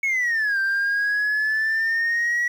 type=exponential two-way sweep; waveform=sine; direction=down then up; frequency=2217 to 1568 to 1932 Hz; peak=-17 dBFS; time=0.03-2.48 s; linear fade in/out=5 ms; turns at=0.59 s; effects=tanh soft clip ceiling -18 dBFS + 8-bit